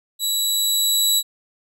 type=tone with level ramp; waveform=20% pulse; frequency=3917 Hz; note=B7; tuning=15 cents flat; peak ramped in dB=-14 to -9 dBFS; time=0.19-1.23 s; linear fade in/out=50 ms; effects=none